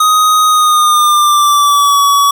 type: tone with pitch glide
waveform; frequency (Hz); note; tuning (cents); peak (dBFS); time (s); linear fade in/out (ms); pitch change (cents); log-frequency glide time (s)
square; 1251 to 1134; D#6 to C#6; +9 to +39; -7; 0-2.31; 5; -170; 0.47-1.99
effects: none